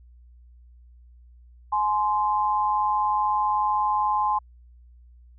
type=tone pair together; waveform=sine; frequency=844.4 / 1042 Hz; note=G#5 / C6; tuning=+29 / -7 cents; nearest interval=major third; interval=364 cents; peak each=-23 dBFS; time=1.72-4.39 s; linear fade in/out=10 ms; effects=added 60 Hz sine -48 dBFS peak until 5.38 s